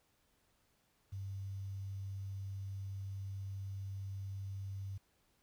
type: tone with quantisation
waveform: sine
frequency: 97.6 Hz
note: G2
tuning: 7 cents flat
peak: -40 dBFS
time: 1.12-4.98 s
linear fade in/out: 10 ms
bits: 11
effects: pink hiss -75 dBFS RMS until 5.42 s